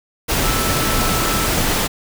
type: tone in noise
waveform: sine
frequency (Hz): 1318.5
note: E6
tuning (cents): 0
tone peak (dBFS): -25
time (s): 0.43-1.48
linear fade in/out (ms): 20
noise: pink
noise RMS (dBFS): -18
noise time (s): 0.28-1.88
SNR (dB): -10
effects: none